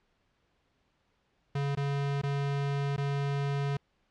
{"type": "tone with dropouts", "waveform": "square", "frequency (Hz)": 140.8, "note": "C#3", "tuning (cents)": 27, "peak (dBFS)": -29, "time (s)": [1.55, 3.77], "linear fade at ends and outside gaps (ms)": 5, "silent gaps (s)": [[1.752, 1.771], [2.216, 2.234], [2.964, 2.978]], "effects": ["pink hiss -73 dBFS RMS until 4.1 s", "low-pass 4000 Hz 12 dB/octave"]}